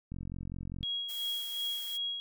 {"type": "click train", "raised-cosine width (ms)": 5, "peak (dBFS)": -28, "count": 33, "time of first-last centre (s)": [0.12, 0.831], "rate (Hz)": 45}
{"type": "tone with tremolo", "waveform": "sine", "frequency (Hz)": 3300, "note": "G#7", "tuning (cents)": -12, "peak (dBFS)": -31, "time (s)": [0.83, 2.2], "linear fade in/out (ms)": 0, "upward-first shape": "sine", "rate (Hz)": 2.7, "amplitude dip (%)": 50}
{"type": "noise", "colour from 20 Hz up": "blue", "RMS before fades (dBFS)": -45, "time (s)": [1.08, 1.98], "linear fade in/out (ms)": 20}
{"effects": []}